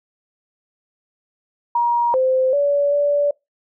sine tone with pitch steps, 949 / 519 / 572 / 578 Hz, A#5 / C5 / D5 / D5, +31 / -14 / -46 / -28 cents, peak -14 dBFS, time 1.75-3.31 s, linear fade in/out 5 ms, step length 390 ms, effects noise-tail reverb RT60 0.2 s tail -24 dB re dry

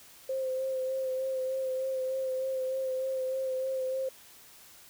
sine tone with vibrato, 523.3 Hz, C5, in tune, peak -29 dBFS, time 0.29-4.09 s, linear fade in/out 5 ms, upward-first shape sine, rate 3.3 Hz, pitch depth 23 cents each way, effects white hiss -54 dBFS RMS until 4.89 s

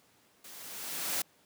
white noise with level ramp, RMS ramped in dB -50 to -31 dBFS, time 0.44-1.22 s, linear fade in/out 5 ms, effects pink hiss -65 dBFS RMS until 1.45 s + high-pass 150 Hz 12 dB/octave

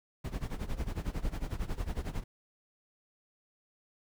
brown noise with tremolo, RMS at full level -32 dBFS, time 0.24-2.24 s, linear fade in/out 10 ms, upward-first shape sine, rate 11 Hz, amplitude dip 85%, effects none

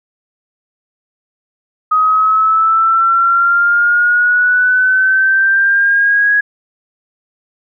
sine exponential sweep, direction up, 1255 to 1667 Hz, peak -8 dBFS, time 1.91-6.41 s, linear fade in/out 10 ms, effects none

